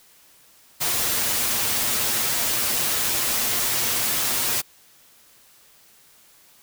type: noise with comb filter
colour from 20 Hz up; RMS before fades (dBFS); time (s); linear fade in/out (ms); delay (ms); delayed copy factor
white; -23; 0.8-4.62; 20; 8.5; +0.55
effects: white hiss -54 dBFS RMS until 6.62 s